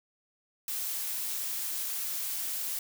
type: noise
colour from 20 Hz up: blue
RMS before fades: -34 dBFS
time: 0.68-2.79 s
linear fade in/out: 2 ms
effects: none